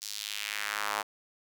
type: tone with high-pass filter sweep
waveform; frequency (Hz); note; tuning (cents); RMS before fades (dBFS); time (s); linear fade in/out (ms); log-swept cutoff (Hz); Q
square; 52.1; G#1; +6; -35; 0.01-1.03; 20; 5400 to 870; 1.7
effects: none